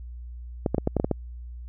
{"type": "clicks", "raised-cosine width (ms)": 2, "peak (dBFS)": -9, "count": 8, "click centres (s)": [0.662, 0.746, 0.782, 0.874, 0.967, 0.999, 1.045, 1.113], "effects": ["added 60 Hz sine -36 dBFS peak until 1.68 s"]}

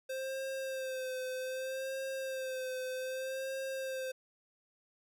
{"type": "tone with vibrato", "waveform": "square", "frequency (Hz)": 523.3, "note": "C5", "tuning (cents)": 0, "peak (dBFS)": -37, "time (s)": [0.09, 4.12], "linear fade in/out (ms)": 10, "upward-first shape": "sine", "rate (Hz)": 0.64, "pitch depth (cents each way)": 34, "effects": []}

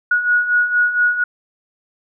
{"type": "beating tone pair", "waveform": "sine", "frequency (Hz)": [1453, 1457.3], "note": ["F#6", "F#6"], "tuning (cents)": [-32, -27], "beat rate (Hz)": 4.3, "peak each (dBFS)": [-20, -14], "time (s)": [0.11, 1.24], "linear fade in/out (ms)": 5, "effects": []}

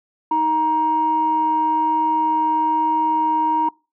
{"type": "tone pair together", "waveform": "sine", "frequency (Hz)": [314.3, 941.8], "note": ["D#4", "A#5"], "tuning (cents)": [18, 18], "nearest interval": "octave + perfect fifth", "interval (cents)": 1900, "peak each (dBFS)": [-24, -15], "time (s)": [0.31, 3.69], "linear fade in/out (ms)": 5, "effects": ["noise-tail reverb RT60 0.3 s tail -25 dB re dry", "tanh soft clip ceiling -9 dBFS"]}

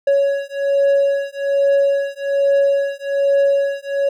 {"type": "beating tone pair", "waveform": "triangle", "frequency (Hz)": [557, 558.2], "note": ["C#5", "C#5"], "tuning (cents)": [8, 12], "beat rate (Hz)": 1.2, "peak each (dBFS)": -15, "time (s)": [0.07, 4.09], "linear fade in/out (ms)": 5, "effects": []}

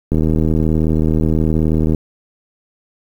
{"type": "click train", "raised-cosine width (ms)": 3, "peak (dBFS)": -4, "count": 145, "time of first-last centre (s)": [0.12, 1.947], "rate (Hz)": 78.8, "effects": ["7-bit"]}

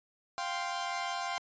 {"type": "chord", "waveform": "sawtooth", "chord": "F suspended second", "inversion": "none", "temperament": "equal", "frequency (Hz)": [698.5, 784, 1046.5], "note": ["F5", "G5", "C6"], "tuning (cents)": [0, 0, 0], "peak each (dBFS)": -34, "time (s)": [0.38, 1.38], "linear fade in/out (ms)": 0, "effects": ["resampled to 16000 Hz"]}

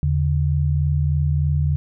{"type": "tone pair together", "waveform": "sine", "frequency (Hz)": [80.93, 144.2], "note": ["E2", "D3"], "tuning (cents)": [-31, -31], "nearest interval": "minor seventh", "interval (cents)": 1000, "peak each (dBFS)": -19, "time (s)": [0.03, 1.76], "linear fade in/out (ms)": 0, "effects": []}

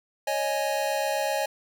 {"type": "chord", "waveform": "square", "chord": "C# suspended second", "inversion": "none", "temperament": "equal", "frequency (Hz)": [554.4, 622.3, 830.6], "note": ["C#5", "D#5", "G#5"], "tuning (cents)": [0, 0, 0], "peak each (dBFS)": -30, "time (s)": [0.27, 1.46], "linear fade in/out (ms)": 5, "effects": []}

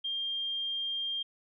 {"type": "tone", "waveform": "sine", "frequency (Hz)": 3200, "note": "G7", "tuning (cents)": 35, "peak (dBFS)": -31, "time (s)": [0.04, 1.23], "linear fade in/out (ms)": 10, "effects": []}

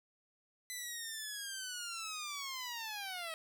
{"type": "linear sweep", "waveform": "10% pulse", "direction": "down", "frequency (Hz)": [2013, 633], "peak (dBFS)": -32, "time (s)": [0.7, 3.34], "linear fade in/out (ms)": 0, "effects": []}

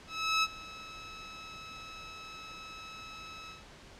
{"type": "tone with ADSR envelope", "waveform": "15% pulse", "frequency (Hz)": 1297, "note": "E6", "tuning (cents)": -28, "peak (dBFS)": -18, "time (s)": [0.07, 3.65], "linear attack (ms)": 360, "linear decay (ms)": 40, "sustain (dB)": -20, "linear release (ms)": 160, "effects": ["pink hiss -53 dBFS RMS until 3.99 s", "low-pass 6000 Hz 12 dB/octave"]}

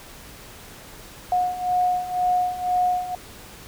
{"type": "beating tone pair", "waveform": "sine", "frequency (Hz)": [723, 725], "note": ["F#5", "F#5"], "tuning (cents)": [-40, -35], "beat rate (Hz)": 2, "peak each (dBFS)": [-25, -21], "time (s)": [1.32, 3.15], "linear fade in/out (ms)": 2, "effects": ["pink hiss -43 dBFS RMS until 3.67 s"]}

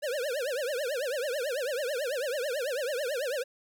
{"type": "tone with vibrato", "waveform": "square", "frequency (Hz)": 538, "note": "C5", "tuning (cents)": 48, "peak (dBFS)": -30, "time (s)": [0.02, 3.44], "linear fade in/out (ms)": 20, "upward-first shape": "triangle", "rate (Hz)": 9.1, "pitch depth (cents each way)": 280, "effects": []}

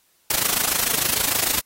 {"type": "noise with amplitude modulation", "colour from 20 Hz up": "white", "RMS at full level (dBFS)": -18, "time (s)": [0.3, 1.6], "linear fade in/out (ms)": 5, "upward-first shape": "sine", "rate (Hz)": 26.7, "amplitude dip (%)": 85, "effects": ["white hiss -62 dBFS RMS until 1.65 s", "AAC 48 kbps"]}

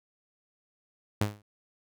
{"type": "tone with exponential decay", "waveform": "sawtooth", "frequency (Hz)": 103.83, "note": "G#2", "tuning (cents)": 0, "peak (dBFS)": -18, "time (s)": [1.21, 1.42], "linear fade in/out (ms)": 5, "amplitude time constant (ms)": 44, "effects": []}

